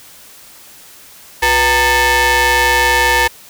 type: ring-modulated tone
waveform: sawtooth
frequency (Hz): 425.3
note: G#4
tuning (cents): +41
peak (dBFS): -3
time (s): 1.42-3.28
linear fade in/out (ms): 10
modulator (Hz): 1340
effects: white hiss -40 dBFS RMS until 3.49 s